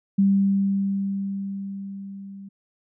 sine tone with level ramp, 196.7 Hz, G3, 6 cents sharp, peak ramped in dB -14 to -37 dBFS, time 0.18-2.49 s, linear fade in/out 10 ms, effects none

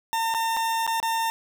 40% pulse tone with dropouts, 907 Hz, A#5, 48 cents flat, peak -22 dBFS, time 0.13-1.3 s, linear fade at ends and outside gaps 0 ms, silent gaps 0.34-0.347 / 0.566-0.57 / 0.866-0.876 / 1.001-1.028 s, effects none

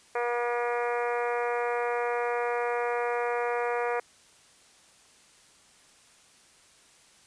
harmonic tone, 240 Hz, B3, 49 cents flat, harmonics 2 / 3 / 4 / 5 / 6 / 7 / 8 / 9 / 10, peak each -29 / -33 / -35 / -37 / -39 / -40 / -41 / -42 / -43 dBFS, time 0.15-4 s, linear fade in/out 5 ms, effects white hiss -58 dBFS RMS until 7.26 s + resampled to 22050 Hz

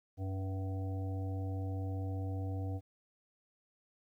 harmonic tone with a mistuned harmonic, 95.1 Hz, F#2, 48 cents sharp, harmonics 1 / 3 / 5 / 7 / 8, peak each -35 / -44 / -49 / -52 / -52 dBFS, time 0.17-2.81 s, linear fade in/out 50 ms, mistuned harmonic 5, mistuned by +36 cents, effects 12-bit

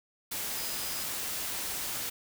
sine tone in noise, 4978 Hz, D#8, in tune, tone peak -43 dBFS, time 0.56-1.04 s, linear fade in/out 10 ms, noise white, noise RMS -35 dBFS, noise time 0.31-2.1 s, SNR -11 dB, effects none

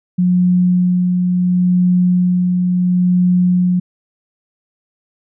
sine tone with tremolo, 179.9 Hz, F#3, 48 cents flat, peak -9 dBFS, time 0.18-3.8 s, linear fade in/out 10 ms, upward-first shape sine, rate 0.72 Hz, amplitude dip 30%, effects none

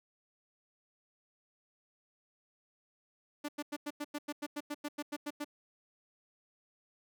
sawtooth tone bursts, 293.7 Hz, D4, in tune, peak -32 dBFS, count 15, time 3.44-5.446 s, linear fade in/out 10 ms, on 46 ms, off 94 ms, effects none

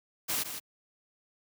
white noise with echo, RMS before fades -31 dBFS, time 0.28-0.44 s, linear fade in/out 20 ms, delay 160 ms, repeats 1, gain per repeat -8 dB, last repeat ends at 0.6 s, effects high-pass 100 Hz 12 dB/octave

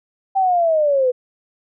sine linear sweep, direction down, 784 to 490.2 Hz, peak -13 dBFS, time 0.35-1.12 s, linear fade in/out 20 ms, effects none

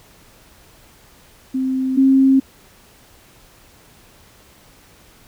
sine tone pair in turn, 261.6 / 267.4 Hz, C4 / C4, 0 / +38 cents, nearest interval unison, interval 38 cents, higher second, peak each -17 / -9 dBFS, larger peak second, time 1.54-1.97 / 1.97-2.4 s, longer neither, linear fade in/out 10 ms, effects pink hiss -49 dBFS RMS until 5.27 s

